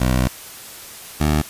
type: tone pair in turn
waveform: 15% pulse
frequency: 63.2 / 75.47 Hz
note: B1 / D2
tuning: +41 / +48 cents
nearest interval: minor third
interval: 307 cents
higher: second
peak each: -9 dBFS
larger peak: neither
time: 0-0.28 / 1.2-1.42 s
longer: first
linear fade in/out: 10 ms
effects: white hiss -37 dBFS RMS until 1.49 s + resampled to 32000 Hz